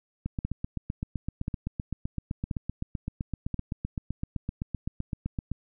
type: two click trains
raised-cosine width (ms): 5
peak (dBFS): -17 / -18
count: 4 / 42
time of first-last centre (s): 0.45-3.543 / 0.26-5.516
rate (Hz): 0.97 / 7.8
effects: none